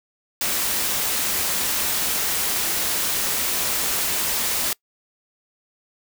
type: band-stop noise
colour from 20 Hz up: white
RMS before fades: -23 dBFS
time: 0.41-4.73 s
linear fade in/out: 2 ms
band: 100 to 140 Hz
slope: 96 dB/octave
effects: noise-tail reverb RT60 0.1 s tail -24 dB re dry